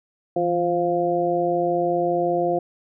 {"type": "harmonic tone with a mistuned harmonic", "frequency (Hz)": 174.61, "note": "F3", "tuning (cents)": 0, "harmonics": [1, 2, 3, 4], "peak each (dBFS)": [-31, -23, -24, -23], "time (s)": [0.36, 2.59], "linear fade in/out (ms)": 5, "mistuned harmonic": 1, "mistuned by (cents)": -64, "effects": []}